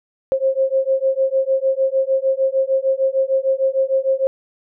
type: beating tone pair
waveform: sine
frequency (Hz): 530 / 536.6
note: C5 / C5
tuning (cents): +22 / +44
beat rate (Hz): 6.6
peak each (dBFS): -18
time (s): 0.32-4.27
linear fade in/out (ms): 0
effects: none